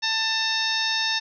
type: harmonic tone with a mistuned harmonic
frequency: 890 Hz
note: A5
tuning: 20 cents sharp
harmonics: 1 / 2 / 3 / 4 / 5 / 6 / 7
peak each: -32 / -28 / -31 / -27 / -33 / -27 / -38 dBFS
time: 0.02-1.2 s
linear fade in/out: 20 ms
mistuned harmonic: 4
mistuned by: +63 cents
effects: none